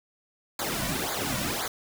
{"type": "noise with flanger", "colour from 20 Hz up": "pink", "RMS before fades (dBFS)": -30, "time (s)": [0.59, 1.68], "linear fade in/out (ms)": 2, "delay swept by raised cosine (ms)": [0.35, 2.45], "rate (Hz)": 1.9, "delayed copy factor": -0.9, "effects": []}